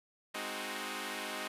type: chord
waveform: 5% pulse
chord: Ab dominant seventh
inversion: none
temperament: equal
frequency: 207.7 / 261.6 / 311.1 / 370 Hz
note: Ab3 / C4 / Eb4 / Gb4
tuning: 0 / 0 / 0 / 0 cents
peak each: -32 dBFS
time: 0.34-1.48 s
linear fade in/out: 10 ms
effects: resampled to 32000 Hz